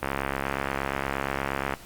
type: click train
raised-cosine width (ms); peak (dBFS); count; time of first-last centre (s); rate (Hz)
0.5; -11; 118; 0.03-1.738; 68.5
effects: pink hiss -47 dBFS RMS until 1.85 s + Opus 32 kbps